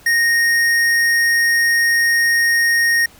sine tone with hard clipping, 1859 Hz, A#6, 5 cents flat, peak -14 dBFS, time 0.06-3.06 s, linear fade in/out 5 ms, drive 14 dB, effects pink hiss -46 dBFS RMS until 3.19 s

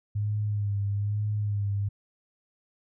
sine tone with vibrato, 102.9 Hz, G#2, 16 cents flat, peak -25 dBFS, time 0.15-1.89 s, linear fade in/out 10 ms, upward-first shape sine, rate 1.1 Hz, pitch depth 41 cents each way, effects none

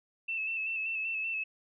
sine tone with vibrato, 2637 Hz, E7, in tune, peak -31 dBFS, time 0.28-1.44 s, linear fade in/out 10 ms, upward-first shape square, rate 5.2 Hz, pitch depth 29 cents each way, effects none

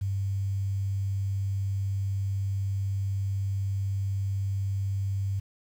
sine tone with quantisation, 98 Hz, G2, in tune, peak -26 dBFS, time 0.01-5.4 s, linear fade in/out 10 ms, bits 9, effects none

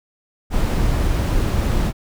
brown noise, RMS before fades -18 dBFS, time 0.5-1.93 s, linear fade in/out 50 ms, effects none

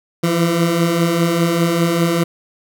20% pulse beating tone pair, 164.81 / 169.81 Hz, E3 / F3, 0 / -48 cents, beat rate 5 Hz, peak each -16 / -10 dBFS, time 0.23-2.24 s, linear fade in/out 10 ms, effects none

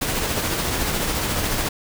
pink noise with tremolo, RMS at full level -22 dBFS, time 0.01-1.69 s, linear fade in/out 10 ms, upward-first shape sine, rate 14 Hz, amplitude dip 30%, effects none

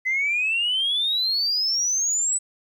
sine exponential sweep, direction up, 2020 to 8020 Hz, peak -19 dBFS, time 0.05-2.39 s, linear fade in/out 20 ms, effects tanh soft clip ceiling -16 dBFS + 10-bit

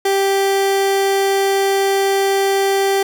30% pulse tone, 392 Hz, G4, in tune, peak -11 dBFS, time 0.05-3.03 s, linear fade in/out 5 ms, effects none

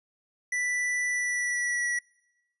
square tone with pitch glide, 1975.5 to 1937.1 Hz, B6 to B6, 0 to -34 cents, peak -27 dBFS, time 0.52-1.99 s, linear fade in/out 5 ms, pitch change -34 cents, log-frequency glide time 1.08-1.85 s, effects noise-tail reverb RT60 1.0 s tail -25 dB re dry + resampled to 24000 Hz

